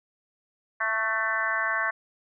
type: harmonic tone with a mistuned harmonic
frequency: 221.8 Hz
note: A3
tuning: 14 cents sharp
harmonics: 3 / 4 / 5 / 6 / 7 / 8 / 9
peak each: -35 / -38 / -30 / -38 / -29 / -29 / -34 dBFS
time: 0.8-1.91 s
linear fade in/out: 10 ms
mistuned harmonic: 7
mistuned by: -19 cents
effects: none